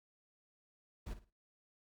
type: noise with echo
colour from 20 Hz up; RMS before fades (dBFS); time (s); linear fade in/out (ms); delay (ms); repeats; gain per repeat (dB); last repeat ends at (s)
brown; -43; 1.06-1.14; 10; 55; 3; -12; 1.305
effects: noise-tail reverb RT60 0.2 s tail -19 dB re dry